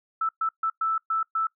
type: tone bursts at uneven times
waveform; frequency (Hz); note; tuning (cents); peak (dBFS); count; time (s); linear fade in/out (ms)
sine; 1319; E6; +1; -22; 6; 0.21-0.29 / 0.41-0.49 / 0.63-0.7 / 0.81-0.98 / 1.1-1.23 / 1.35-1.47; 5
effects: noise-tail reverb RT60 0.1 s tail -21 dB re dry